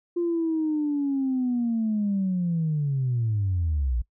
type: linear sweep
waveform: sine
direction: down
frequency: 349.2 to 55 Hz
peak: -21 dBFS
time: 0.16-4.02 s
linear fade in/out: 10 ms
effects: noise-tail reverb RT60 0.1 s tail -22 dB re dry + tanh soft clip ceiling -18 dBFS